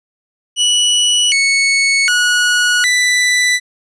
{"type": "tone with pitch steps", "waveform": "sawtooth", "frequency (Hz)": [2945, 2210, 1460, 1983], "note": ["F#7", "C#7", "F#6", "B6"], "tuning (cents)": [-9, -6, -24, 7], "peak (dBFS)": -7, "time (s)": [0.56, 3.6], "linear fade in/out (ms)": 50, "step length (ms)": 760, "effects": ["resampled to 22050 Hz"]}